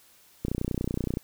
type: click train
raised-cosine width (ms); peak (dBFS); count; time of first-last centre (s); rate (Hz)
3; -15; 23; 0.45-1.171; 30.5
effects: white hiss -58 dBFS RMS until 1.23 s